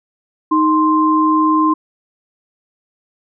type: tone pair together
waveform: sine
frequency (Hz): 311.9 / 1046.5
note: D#4 / C6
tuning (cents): +4 / 0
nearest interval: octave + major sixth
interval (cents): 2096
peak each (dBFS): -13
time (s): 0.51-1.74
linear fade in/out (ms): 10
effects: none